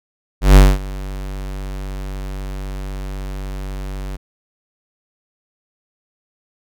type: tone with ADSR envelope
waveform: square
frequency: 48.07 Hz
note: G1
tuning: 33 cents flat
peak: -3 dBFS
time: 0.41-4.17 s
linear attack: 150 ms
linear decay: 220 ms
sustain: -22 dB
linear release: 16 ms
effects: none